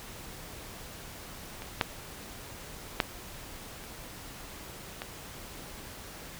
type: clicks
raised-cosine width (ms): 0.3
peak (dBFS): -24 / -8 / -7 / -30 / -19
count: 5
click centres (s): 1.621 / 1.812 / 3.002 / 3.839 / 5.019
effects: pink hiss -45 dBFS RMS until 6.39 s